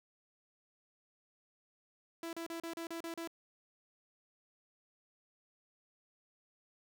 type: tone bursts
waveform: sawtooth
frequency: 332.8 Hz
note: E4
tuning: 17 cents sharp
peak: -36 dBFS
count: 8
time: 2.23-3.275 s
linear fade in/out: 2 ms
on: 100 ms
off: 35 ms
effects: none